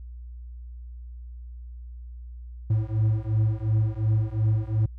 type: beating tone pair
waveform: triangle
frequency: 107.4 / 110.2 Hz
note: A2 / A2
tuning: -41 / +3 cents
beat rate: 2.8 Hz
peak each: -22 dBFS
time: 2.7-4.86 s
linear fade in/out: 5 ms
effects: added 60 Hz sine -37 dBFS peak until 4.98 s

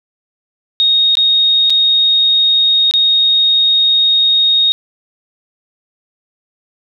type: tone with dropouts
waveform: sine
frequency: 3729 Hz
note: A#7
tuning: in tune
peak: -8 dBFS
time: 0.8-4.72 s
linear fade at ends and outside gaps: 0 ms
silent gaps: 1.153-1.171 / 1.698-1.703 / 2.911-2.938 s
effects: none

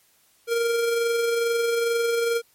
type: tone with amplitude modulation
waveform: square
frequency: 466.2 Hz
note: A#4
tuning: in tune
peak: -20 dBFS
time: 0.47-2.42 s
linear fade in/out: 50 ms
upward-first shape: sine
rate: 22.3 Hz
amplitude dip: 30%
effects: white hiss -61 dBFS RMS until 2.54 s + MP3 64 kbps

